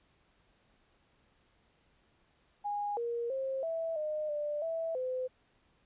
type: tone with pitch steps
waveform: sine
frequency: 822 / 470.7 / 533 / 656 / 611 / 592 / 656 / 511 Hz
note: G#5 / A#4 / C5 / E5 / D#5 / D5 / E5 / C5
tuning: -18 / +17 / +32 / -9 / -32 / +14 / -9 / -41 cents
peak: -32 dBFS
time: 2.64-5.28 s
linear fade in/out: 20 ms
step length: 330 ms
effects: pink hiss -70 dBFS RMS until 5.85 s + resampled to 8000 Hz